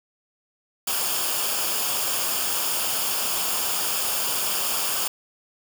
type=noise with comb filter; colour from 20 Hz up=white; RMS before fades=-25 dBFS; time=0.87-5.08 s; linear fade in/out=5 ms; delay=0.5 ms; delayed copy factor=-0.6; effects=none